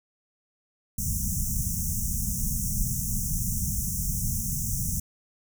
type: band-stop noise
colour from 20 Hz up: pink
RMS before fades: -28 dBFS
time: 0.98-5 s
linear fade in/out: 5 ms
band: 220 to 5700 Hz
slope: 96 dB/octave
effects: none